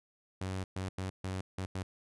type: tone bursts at uneven times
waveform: sawtooth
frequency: 94.2 Hz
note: F#2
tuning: 32 cents sharp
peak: -31 dBFS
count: 6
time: 0.41-0.64 / 0.76-0.89 / 0.98-1.1 / 1.24-1.41 / 1.58-1.66 / 1.75-1.83 s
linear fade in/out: 5 ms
effects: resampled to 24000 Hz